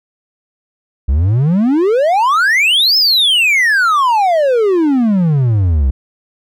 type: exponential two-way sweep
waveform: triangle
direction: up then down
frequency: 62.1 to 5300 to 62.1 Hz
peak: -7 dBFS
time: 1.08-5.91 s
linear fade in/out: 10 ms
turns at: 2.97 s
effects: none